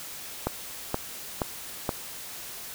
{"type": "click train", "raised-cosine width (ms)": 1, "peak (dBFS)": -11, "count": 4, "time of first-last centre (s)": [0.47, 1.892], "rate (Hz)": 2.11, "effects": ["white hiss -40 dBFS RMS until 2.74 s"]}